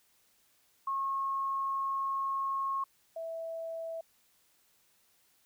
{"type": "tone pair in turn", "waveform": "sine", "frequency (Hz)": [1087, 656.6], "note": ["C#6", "E5"], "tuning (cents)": [-34, -7], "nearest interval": "major sixth", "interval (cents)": 873, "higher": "first", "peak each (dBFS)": [-30, -36], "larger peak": "first", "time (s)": [[0.87, 2.84], [3.16, 4.01]], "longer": "first", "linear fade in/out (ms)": 5, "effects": ["white hiss -69 dBFS RMS until 5.45 s"]}